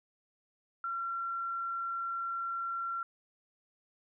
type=tone; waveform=sine; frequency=1365 Hz; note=F6; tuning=40 cents flat; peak=-33 dBFS; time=0.84-3.03 s; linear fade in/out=2 ms; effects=none